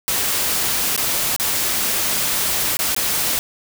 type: noise with dropouts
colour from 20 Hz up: white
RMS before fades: -20 dBFS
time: 0.08-3.39 s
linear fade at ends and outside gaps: 0 ms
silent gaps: 0.963-0.977 / 1.363-1.398 / 2.769-2.791 / 2.947-2.964 s
effects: none